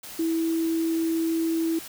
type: tone in noise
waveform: sine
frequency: 327.5 Hz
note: E4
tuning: 11 cents flat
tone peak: -22 dBFS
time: 0.19-1.79 s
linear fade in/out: 5 ms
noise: white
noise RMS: -40 dBFS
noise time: 0.03-1.88 s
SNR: +15 dB
effects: none